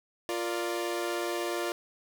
sawtooth chord, Bb major, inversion second, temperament equal, 349.2 / 466.2 / 587.3 Hz, F4 / Bb4 / D5, 0 / 0 / 0 cents, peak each -28 / -34 / -32 dBFS, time 0.29-1.72 s, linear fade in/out 0 ms, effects none

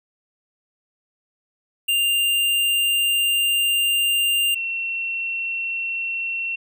square / sine tone pair in turn, 2794 / 2716 Hz, F7 / F7, 0 / -49 cents, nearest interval unison, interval 49 cents, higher first, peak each -18 / -23 dBFS, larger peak first, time 1.88-4.55 / 4.55-6.56 s, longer first, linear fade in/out 10 ms, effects none

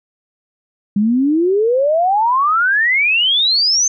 sine exponential sweep, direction up, 197.9 to 6370 Hz, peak -11 dBFS, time 0.96-3.88 s, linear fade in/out 5 ms, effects none

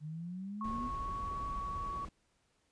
sine exponential sweep, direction up, 147.9 to 254.4 Hz, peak -39 dBFS, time 0-0.91 s, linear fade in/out 50 ms
sine tone with pitch glide, 1098 to 1122.4 Hz, C#6 to C#6, -17 to +21 cents, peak -37 dBFS, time 0.61-2.05 s, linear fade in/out 2 ms, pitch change +38 cents, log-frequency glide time 0.81-1.29 s
brown noise, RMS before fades -44 dBFS, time 0.64-2.09 s, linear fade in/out 5 ms
effects pink hiss -75 dBFS RMS until 2.71 s + resampled to 22050 Hz

